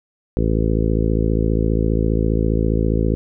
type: harmonic tone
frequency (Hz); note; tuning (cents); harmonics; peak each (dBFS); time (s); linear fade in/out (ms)
54.9; A1; -3; 1 / 2 / 3 / 4 / 5 / 6 / 7 / 8 / 9; -19 / -22 / -24 / -25 / -26 / -27 / -27 / -28 / -29; 0.37-3.15; 0
effects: none